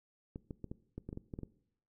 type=clicks; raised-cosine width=3 ms; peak=-29 dBFS; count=11; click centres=0.359 / 0.508 / 0.643 / 0.715 / 0.98 / 1.09 / 1.129 / 1.174 / 1.338 / 1.389 / 1.433 s; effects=noise-tail reverb RT60 0.7 s tail -19 dB re dry